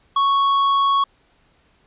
sine tone with tanh clipping, 1108.7 Hz, C#6, in tune, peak -16 dBFS, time 0.16-1.04 s, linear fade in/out 5 ms, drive 10 dB, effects pink hiss -59 dBFS RMS until 1.86 s + resampled to 8000 Hz

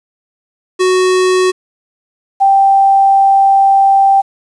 square / sine tone pair in turn, 370 / 784 Hz, F#4 / G5, 0 / 0 cents, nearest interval octave + minor second, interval 1300 cents, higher second, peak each -9 / -5 dBFS, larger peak second, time 0.79-1.52 / 2.4-4.22 s, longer second, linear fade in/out 20 ms, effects resampled to 22050 Hz + 7-bit

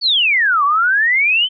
sine exponential two-way sweep, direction down then up, 4600 to 1108 to 3129 Hz, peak -11 dBFS, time 0.01-1.49 s, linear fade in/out 50 ms, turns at 0.64 s, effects none

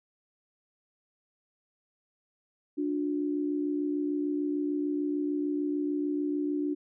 sine tone pair together, 293.7 / 360.4 Hz, D4 / F#4, 0 / -45 cents, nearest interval major third, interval 355 cents, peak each -28 / -34 dBFS, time 2.77-6.75 s, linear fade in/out 20 ms, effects none

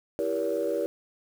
sine chord, E diminished seventh, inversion none, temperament just, 329.6 / 395.6 / 474.7 / 569.6 Hz, E4 / G4 / Bb4 / Db5, 0 / +16 / +31 / +47 cents, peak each -32 / -31 / -29 / -29 dBFS, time 0.19-0.86 s, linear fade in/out 0 ms, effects tanh soft clip ceiling -18 dBFS + 8-bit

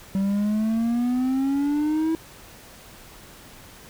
triangle exponential sweep, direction up, 192 to 326.4 Hz, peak -18 dBFS, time 0.15-2.15 s, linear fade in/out 0 ms, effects pink hiss -46 dBFS RMS until 3.89 s

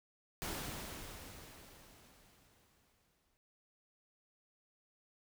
pink noise with exponential decay, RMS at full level -40 dBFS, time 0.42-3.37 s, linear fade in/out 0 ms, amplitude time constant 640 ms, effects none

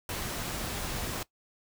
pink noise, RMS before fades -35 dBFS, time 0.09-1.23 s, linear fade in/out 2 ms, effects noise-tail reverb RT60 0.1 s tail -19 dB re dry

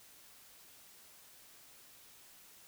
silence, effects white hiss -59 dBFS RMS until 2.67 s

